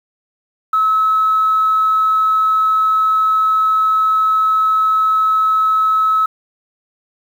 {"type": "tone", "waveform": "sine", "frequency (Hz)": 1293, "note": "E6", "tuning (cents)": -34, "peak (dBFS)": -10, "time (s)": [0.73, 6.26], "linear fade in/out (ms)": 5, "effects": ["tanh soft clip ceiling -6 dBFS", "7-bit"]}